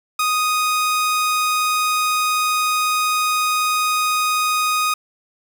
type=tone; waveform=sawtooth; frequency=1244.5 Hz; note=D#6; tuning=in tune; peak=-13 dBFS; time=0.19-4.94 s; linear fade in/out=5 ms; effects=9-bit